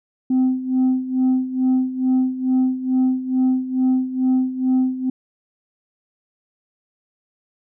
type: tone with tremolo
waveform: sine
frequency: 257.8 Hz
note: C4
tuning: 26 cents flat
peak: -11 dBFS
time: 0.3-5.1 s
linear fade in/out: 5 ms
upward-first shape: sine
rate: 2.3 Hz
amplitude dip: 80%
effects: tanh soft clip ceiling -12 dBFS